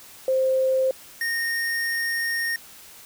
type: tone pair in turn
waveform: sine / square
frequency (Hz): 524 / 1848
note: C5 / A#6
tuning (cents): +2 / -16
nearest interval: octave + minor seventh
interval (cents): 2182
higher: second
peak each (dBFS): -18 / -24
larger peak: first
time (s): 0.28-0.91 / 1.21-2.56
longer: second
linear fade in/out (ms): 2
effects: white hiss -46 dBFS RMS until 3.05 s

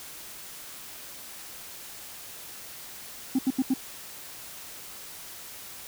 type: tone bursts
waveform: sine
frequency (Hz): 262.3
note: C4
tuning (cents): +4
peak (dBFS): -18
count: 4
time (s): 3.35-3.739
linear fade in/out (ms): 5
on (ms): 38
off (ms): 79
effects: tanh soft clip ceiling -19 dBFS + white hiss -43 dBFS RMS until 5.87 s

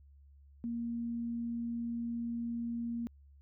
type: tone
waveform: sine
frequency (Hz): 234.3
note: A#3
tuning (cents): +9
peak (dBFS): -34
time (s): 0.64-3.07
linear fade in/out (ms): 0
effects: added 70 Hz sine -56 dBFS peak until 3.41 s

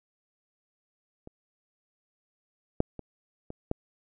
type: clicks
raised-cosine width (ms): 2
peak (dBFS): -30 / -9 / -25 / -25 / -14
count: 5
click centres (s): 1.274 / 2.804 / 2.993 / 3.504 / 3.714
effects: none

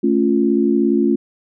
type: chord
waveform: sine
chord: A augmented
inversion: none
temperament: equal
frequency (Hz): 220 / 277.2 / 349.2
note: A3 / C#4 / E#4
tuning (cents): 0 / 0 / 0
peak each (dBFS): -17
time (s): 0.03-1.16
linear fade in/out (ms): 10
effects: none

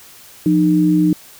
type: tone pair together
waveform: sine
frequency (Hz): 174.6 / 306.7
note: F3 / D#4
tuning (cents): 0 / -25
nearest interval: minor seventh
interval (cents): 975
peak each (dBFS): -15 / -12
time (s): 0.46-1.13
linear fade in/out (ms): 2
effects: white hiss -42 dBFS RMS until 1.39 s

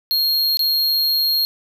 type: tone with dropouts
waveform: square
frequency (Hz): 4251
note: C8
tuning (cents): +27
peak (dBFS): -16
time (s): 0.11-1.45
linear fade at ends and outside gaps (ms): 0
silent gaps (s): 0.571-0.593
effects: none

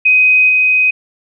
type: tone with level steps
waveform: sine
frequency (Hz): 2512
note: D#7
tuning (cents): +16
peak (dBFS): -6 / -8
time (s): 0.05-0.91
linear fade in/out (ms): 10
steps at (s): 0.49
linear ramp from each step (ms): 5
effects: none

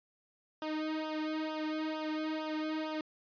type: tone with flanger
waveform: sawtooth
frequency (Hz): 311.1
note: D#4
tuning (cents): 0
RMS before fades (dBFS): -36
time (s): 0.62-3.01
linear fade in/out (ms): 2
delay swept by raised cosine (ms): 0.46 to 2.16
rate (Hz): 2.2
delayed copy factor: -0.95
effects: resampled to 11025 Hz

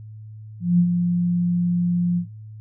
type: tone with ADSR envelope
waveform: sine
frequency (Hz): 175.2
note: F3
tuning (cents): +6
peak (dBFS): -11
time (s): 0.6-2.26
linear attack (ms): 190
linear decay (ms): 72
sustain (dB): -6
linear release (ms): 87
effects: noise-tail reverb RT60 0.2 s tail -17 dB re dry + added 108 Hz sine -36 dBFS peak until 2.6 s

